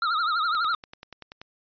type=tone with vibrato; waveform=square; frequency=1313 Hz; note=E6; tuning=7 cents flat; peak=-23 dBFS; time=0.02-0.75 s; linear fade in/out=2 ms; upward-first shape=triangle; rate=12 Hz; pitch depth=150 cents each way
type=click train; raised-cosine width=0.2 ms; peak=-23 dBFS; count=10; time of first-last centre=0.55-1.415 s; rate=10.4 Hz
effects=resampled to 11025 Hz